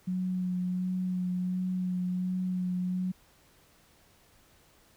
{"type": "tone with vibrato", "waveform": "sine", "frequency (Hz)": 182.5, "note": "F#3", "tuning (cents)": -24, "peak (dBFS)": -28, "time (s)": [0.07, 3.12], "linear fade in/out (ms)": 10, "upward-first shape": "sine", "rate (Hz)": 1.4, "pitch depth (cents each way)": 16, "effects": ["pink hiss -62 dBFS RMS until 4.96 s"]}